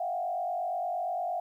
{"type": "tone with frequency modulation", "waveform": "sine", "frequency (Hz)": 712, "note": "F5", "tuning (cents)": 33, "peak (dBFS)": -29, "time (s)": [0, 1.4], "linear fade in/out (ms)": 5, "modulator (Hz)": 48.6, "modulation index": 1.1, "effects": ["11-bit"]}